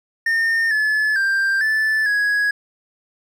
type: tone with pitch steps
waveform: triangle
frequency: 1821 / 1722 / 1583 / 1751 / 1666 Hz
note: A#6 / A6 / G6 / A6 / G#6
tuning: -41 / -38 / +17 / -9 / +5 cents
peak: -14 dBFS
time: 0.26-2.51 s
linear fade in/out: 5 ms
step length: 450 ms
effects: none